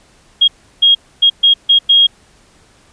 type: tone bursts at uneven times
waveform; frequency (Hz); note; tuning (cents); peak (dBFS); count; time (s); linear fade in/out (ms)
sine; 3266; G#7; -30; -5; 6; 0.41-0.48 / 0.82-0.95 / 1.22-1.3 / 1.43-1.54 / 1.69-1.79 / 1.89-2.07; 10
effects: pink hiss -49 dBFS RMS until 2.92 s + resampled to 22050 Hz